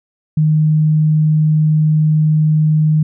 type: tone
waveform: sine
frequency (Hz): 154.5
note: D#3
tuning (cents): -12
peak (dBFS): -9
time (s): 0.37-3.03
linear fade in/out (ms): 5
effects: none